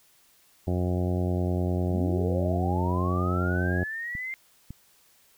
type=harmonic tone; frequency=89.9 Hz; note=F#2; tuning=49 cents flat; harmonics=1 / 2 / 3 / 4 / 5 / 6 / 7 / 8 / 9; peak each=-26 / -30 / -34 / -33 / -40 / -40 / -38 / -42 / -46 dBFS; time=0.67-3.84 s; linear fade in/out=5 ms
type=linear sweep; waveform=sine; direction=up; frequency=161.2 to 2109 Hz; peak=-31 dBFS; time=1.9-4.34 s; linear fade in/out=0 ms
type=clicks; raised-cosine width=5 ms; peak=-26 dBFS; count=2; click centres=4.152 / 4.706 s
effects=white hiss -61 dBFS RMS until 5.37 s